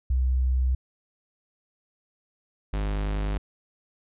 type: tone pair in turn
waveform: sine / 45% pulse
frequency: 63.9 / 50.72 Hz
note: C2 / G#1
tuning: -40 / -40 cents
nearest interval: major third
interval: 400 cents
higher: first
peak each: -20 / -25 dBFS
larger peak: first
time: 0.1-0.75 / 2.73-3.38 s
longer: neither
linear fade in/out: 5 ms
effects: resampled to 8000 Hz